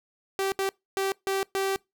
sawtooth tone bursts at uneven times, 388.2 Hz, G4, 17 cents flat, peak -21 dBFS, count 5, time 0.39-0.52 / 0.59-0.69 / 0.97-1.12 / 1.27-1.43 / 1.55-1.76 s, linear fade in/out 0 ms, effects noise-tail reverb RT60 0.2 s tail -24 dB re dry

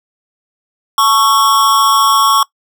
square tone with amplitude modulation, 1108.7 Hz, C#6, in tune, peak -5 dBFS, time 0.98-2.43 s, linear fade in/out 2 ms, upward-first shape sine, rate 234 Hz, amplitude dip 75%, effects noise-tail reverb RT60 0.1 s tail -22 dB re dry

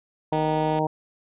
harmonic tone, 155.4 Hz, D#3, 2 cents flat, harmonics 1 / 2 / 3 / 4 / 5 / 6, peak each -28 / -28 / -28 / -28 / -28 / -28 dBFS, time 0.32-0.87 s, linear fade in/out 5 ms
click train, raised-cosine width 0.2 ms, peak -21 dBFS, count 113, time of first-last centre 0.33-0.789 s, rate 244 Hz
effects resampled to 8000 Hz

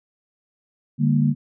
sine chord, G minor, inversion second, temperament equal with one note detuned, 146.83 / 200.6 / 233.1 Hz, D3 / G3 / Bb3, 0 / +40 / 0 cents, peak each -18 / -23 / -20 dBFS, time 0.98-1.35 s, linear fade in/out 50 ms, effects none

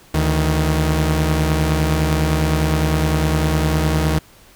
sawtooth tone pair together, 73.7 / 157.21 Hz, D2 / D#3, +7 / +18 cents, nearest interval octave + minor second, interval 1311 cents, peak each -14 dBFS, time 0.14-4.19 s, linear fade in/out 5 ms, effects pink hiss -48 dBFS RMS until 4.55 s

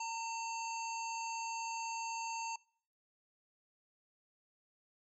harmonic tone with a mistuned harmonic, 916 Hz, A#5, 31 cents flat, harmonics 1 / 3 / 5 / 7 / 8, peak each -39 / -46 / -51 / -47 / -53 dBFS, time 0-2.56 s, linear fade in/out 5 ms, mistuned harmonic 3, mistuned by -42 cents, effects noise-tail reverb RT60 0.6 s tail -25 dB re dry

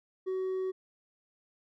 sine tone with hard clipping, 375.8 Hz, F#4, 27 cents sharp, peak -31 dBFS, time 0.26-0.72 s, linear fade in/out 20 ms, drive 2 dB, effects none

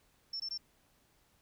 sine tone bursts, 5400 Hz, E8, 41 cents sharp, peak -36 dBFS, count 3, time 0.33-0.577 s, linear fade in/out 5 ms, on 69 ms, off 20 ms, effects pink hiss -70 dBFS RMS until 1.41 s

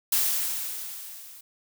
blue noise with level ramp, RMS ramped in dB -22 to -47 dBFS, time 0.12-1.41 s, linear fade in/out 5 ms, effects none

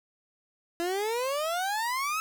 30% pulse exponential sweep, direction up, 335.3 to 1313 Hz, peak -25 dBFS, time 0.8-2.2 s, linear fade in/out 0 ms, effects 9-bit

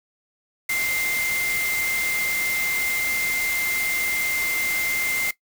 sine tone in noise, 2093 Hz, C7, in tune, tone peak -23 dBFS, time 0.69-5.31 s, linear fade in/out 5 ms, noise white, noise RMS -29 dBFS, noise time 0.69-5.31 s, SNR +3 dB, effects noise-tail reverb RT60 0.1 s tail -17 dB re dry

